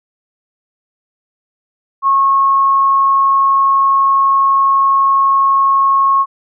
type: tone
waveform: sine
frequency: 1092 Hz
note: C#6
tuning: 26 cents flat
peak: -8 dBFS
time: 2.02-6.26 s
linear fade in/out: 50 ms
effects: none